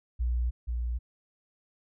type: tone pair in turn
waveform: sine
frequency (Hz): 60.2 / 59.61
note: B1 / A#1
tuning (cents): -44 / +39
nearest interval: unison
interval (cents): 17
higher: first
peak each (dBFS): -25 / -28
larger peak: first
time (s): 0.19-0.51 / 0.67-0.99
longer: neither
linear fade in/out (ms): 20
effects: none